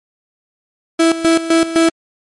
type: tone with tremolo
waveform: 35% pulse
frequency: 329 Hz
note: E4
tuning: 3 cents flat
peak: -7 dBFS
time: 0.99-1.9 s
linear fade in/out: 10 ms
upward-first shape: square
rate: 3.9 Hz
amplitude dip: 75%
effects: MP3 48 kbps